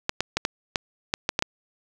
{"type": "clicks", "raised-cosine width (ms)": 0.2, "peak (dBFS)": -5, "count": 9, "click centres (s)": [0.094, 0.206, 0.37, 0.451, 0.758, 1.139, 1.291, 1.391, 1.424], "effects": []}